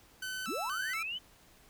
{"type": "tone with vibrato", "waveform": "sawtooth", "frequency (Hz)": 1415, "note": "F6", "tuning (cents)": 22, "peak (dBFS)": -33, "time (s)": [0.22, 1.03], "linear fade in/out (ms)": 5, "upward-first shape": "square", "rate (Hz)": 2.1, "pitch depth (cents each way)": 120}
{"type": "linear sweep", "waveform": "sine", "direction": "up", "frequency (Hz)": [155.56, 3099], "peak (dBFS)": -35, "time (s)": [0.47, 1.19], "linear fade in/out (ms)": 20}
{"effects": ["pink hiss -61 dBFS RMS until 1.69 s"]}